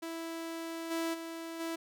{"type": "tone with level steps", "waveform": "sawtooth", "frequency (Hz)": 329.6, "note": "E4", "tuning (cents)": 0, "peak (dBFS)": [-34, -28, -36, -31], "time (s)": [0.02, 1.76], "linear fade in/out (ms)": 10, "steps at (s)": [0.9, 1.13, 1.59], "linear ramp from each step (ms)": 20, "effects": []}